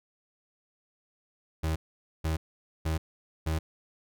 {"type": "tone bursts", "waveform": "35% pulse", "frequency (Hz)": 79.6, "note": "D#2", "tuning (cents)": 40, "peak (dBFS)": -25, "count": 4, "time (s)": [1.63, 3.59], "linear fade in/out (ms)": 10, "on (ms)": 130, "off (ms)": 480, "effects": []}